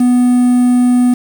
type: tone with quantisation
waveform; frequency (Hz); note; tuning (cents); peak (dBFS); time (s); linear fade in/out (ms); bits
triangle; 246.9; B3; 0; -5; 0-1.14; 5; 5
effects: none